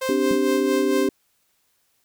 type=tone with tremolo; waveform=sawtooth; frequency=523.3 Hz; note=C5; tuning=in tune; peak=-19 dBFS; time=0.01-1.09 s; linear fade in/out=10 ms; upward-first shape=sine; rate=4.4 Hz; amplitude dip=55%
type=chord; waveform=sine; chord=C suspended second; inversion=none; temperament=equal; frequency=261.6 / 293.7 / 392 Hz; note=C4 / D4 / G4; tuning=0 / 0 / 0 cents; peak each=-24 / -23 / -21 dBFS; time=0.09-1.09 s; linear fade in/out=2 ms
type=tone with exponential decay; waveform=sine; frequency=200 Hz; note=G3; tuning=35 cents sharp; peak=-22 dBFS; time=0.31-0.4 s; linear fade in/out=0 ms; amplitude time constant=19 ms
effects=white hiss -67 dBFS RMS until 2.04 s

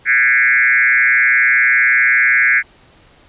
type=tone with frequency modulation; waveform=sine; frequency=1893 Hz; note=A#6; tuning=26 cents sharp; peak=-9 dBFS; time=0.05-2.63 s; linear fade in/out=50 ms; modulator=125 Hz; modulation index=2.9; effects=pink hiss -48 dBFS RMS until 3.28 s + resampled to 8000 Hz

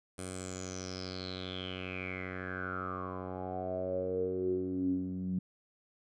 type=tone with low-pass filter sweep; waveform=10% pulse; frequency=92.5 Hz; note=F#2; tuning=in tune; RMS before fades=-37 dBFS; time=0.18-5.39 s; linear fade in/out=5 ms; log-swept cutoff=9400 to 190 Hz; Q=9.4; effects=none

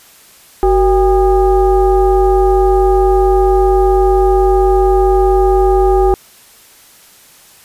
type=tone with frequency modulation; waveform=sine; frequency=376.2 Hz; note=F#4; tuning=29 cents sharp; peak=-7 dBFS; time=0.63-6.14 s; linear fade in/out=0 ms; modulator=424 Hz; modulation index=0.99; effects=white hiss -43 dBFS RMS until 7.64 s + resampled to 32000 Hz

